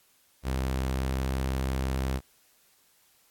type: tone with pitch glide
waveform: sawtooth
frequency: 65.41 to 65.83 Hz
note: C2 to C2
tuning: 0 to +11 cents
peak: -23 dBFS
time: 0.43-2.21 s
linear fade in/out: 50 ms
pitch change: +11 cents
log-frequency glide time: 0.95-1.13 s
effects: white hiss -64 dBFS RMS until 3.3 s + AAC 64 kbps